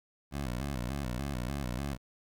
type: tone with vibrato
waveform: 15% pulse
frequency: 65.41 Hz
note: C2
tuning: in tune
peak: -27 dBFS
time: 0.31-1.98 s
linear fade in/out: 50 ms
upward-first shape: square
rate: 3.4 Hz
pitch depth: 130 cents each way
effects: 11-bit